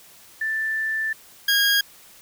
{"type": "tone pair in turn", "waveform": ["sine", "20% pulse"], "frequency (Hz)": [1767, 1632.3], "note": ["A6", "G#6"], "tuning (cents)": [7, -30], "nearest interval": "minor second", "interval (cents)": 137, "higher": "first", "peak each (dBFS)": [-22, -12], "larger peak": "second", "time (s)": [[0.41, 1.13], [1.48, 1.81]], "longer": "first", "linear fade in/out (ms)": 5, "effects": ["white hiss -49 dBFS RMS until 2.21 s"]}